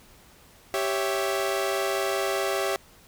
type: chord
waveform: sawtooth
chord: C# diminished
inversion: second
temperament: equal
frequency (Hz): 392 / 554.4 / 659.3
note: G4 / C#5 / E5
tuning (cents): 0 / 0 / 0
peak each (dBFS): -24 / -26 / -26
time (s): 0.74-2.76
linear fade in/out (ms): 0
effects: pink hiss -54 dBFS RMS until 3.07 s